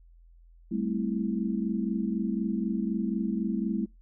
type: chord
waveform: sine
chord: A minor seventh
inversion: third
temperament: equal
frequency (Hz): 196 / 220 / 261.6 / 329.6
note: G3 / A3 / C4 / E4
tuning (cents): 0 / 0 / 0 / 0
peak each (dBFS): -31 / -30 / -36 / -34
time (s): 0.71-3.86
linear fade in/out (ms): 10
effects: noise-tail reverb RT60 0.2 s tail -26 dB re dry + added 42 Hz sine -52 dBFS peak until 4.01 s